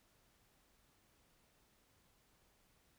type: silence
effects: pink hiss -73 dBFS RMS until 2.98 s